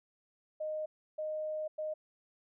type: tone bursts at uneven times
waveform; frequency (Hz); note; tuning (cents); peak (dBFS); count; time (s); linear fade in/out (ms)
sine; 618; D#5; -12; -34; 3; 0.6-0.86 / 1.18-1.68 / 1.78-1.94; 10
effects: none